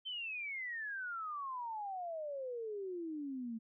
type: exponential sweep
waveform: sine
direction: down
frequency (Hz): 3131 to 220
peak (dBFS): -39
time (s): 0.05-3.59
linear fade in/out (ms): 20
effects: none